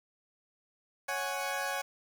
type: chord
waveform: 20% pulse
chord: C# suspended fourth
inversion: none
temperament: equal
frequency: 554.4 / 740 / 830.6 Hz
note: C#5 / F#5 / G#5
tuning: 0 / 0 / 0 cents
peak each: -32 dBFS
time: 1.08-1.82 s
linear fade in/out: 10 ms
effects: 9-bit